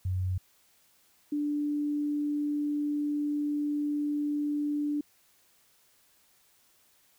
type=tone pair in turn; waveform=sine; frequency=92.5 / 293.7 Hz; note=F#2 / D4; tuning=0 / 0 cents; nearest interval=octave + minor sixth; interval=2000 cents; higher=second; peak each=-27 dBFS; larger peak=neither; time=0.05-0.38 / 1.32-5.01 s; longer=second; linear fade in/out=5 ms; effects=white hiss -65 dBFS RMS until 7.18 s